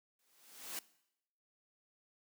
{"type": "noise with exponential growth", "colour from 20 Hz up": "white", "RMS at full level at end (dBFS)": -40, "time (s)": [0.19, 0.79], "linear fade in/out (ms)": 2, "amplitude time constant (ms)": 130, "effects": ["noise-tail reverb RT60 0.8 s tail -20 dB re dry", "high-pass 200 Hz 12 dB/octave"]}